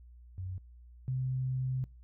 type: tone pair in turn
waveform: sine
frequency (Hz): 92.5 / 129.57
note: F#2 / C3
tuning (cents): 0 / -17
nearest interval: tritone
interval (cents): 583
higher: second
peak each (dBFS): -36 / -30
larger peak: second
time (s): 0.38-0.58 / 1.08-1.84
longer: second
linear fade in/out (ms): 0
effects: noise-tail reverb RT60 0.3 s tail -23 dB re dry + added 60 Hz sine -51 dBFS peak until 2.03 s